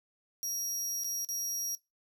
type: tone with dropouts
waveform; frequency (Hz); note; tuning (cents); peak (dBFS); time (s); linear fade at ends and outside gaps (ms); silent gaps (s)
sawtooth; 5670; F8; +25; -31; 0.43-1.75; 0; 1.036-1.044 / 1.248-1.288
effects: noise-tail reverb RT60 0.2 s tail -19 dB re dry